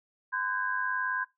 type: tone cluster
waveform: sine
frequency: 1022 / 1524 / 1623 Hz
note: C6 / G6 / G#6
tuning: -41 / -49 / -40 cents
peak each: -33 / -34 / -31 dBFS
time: 0.32-1.25 s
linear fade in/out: 20 ms
effects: noise-tail reverb RT60 0.2 s tail -20 dB re dry